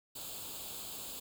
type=noise with comb filter; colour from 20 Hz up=white; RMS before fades=-44 dBFS; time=0.15-1.2 s; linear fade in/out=10 ms; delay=0.26 ms; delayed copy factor=+0.75; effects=none